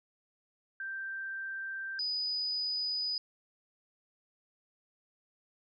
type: tone pair in turn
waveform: sine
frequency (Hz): 1569 / 4972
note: G6 / D#8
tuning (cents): +1 / -2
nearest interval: octave + minor sixth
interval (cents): 1997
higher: second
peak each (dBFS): -36 / -31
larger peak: second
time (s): 0.8-1.99 / 1.99-3.18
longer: neither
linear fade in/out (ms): 2
effects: none